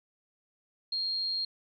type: tone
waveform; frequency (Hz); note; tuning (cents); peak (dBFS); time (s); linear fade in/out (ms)
sine; 4231; C8; +19; -29; 0.92-1.45; 5
effects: none